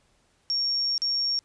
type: tone with dropouts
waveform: sine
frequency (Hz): 5530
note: F8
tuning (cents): -18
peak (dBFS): -23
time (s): 0.5-1.39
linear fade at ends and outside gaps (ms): 0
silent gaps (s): 0.979-1.019
effects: pink hiss -66 dBFS RMS until 1.44 s + resampled to 22050 Hz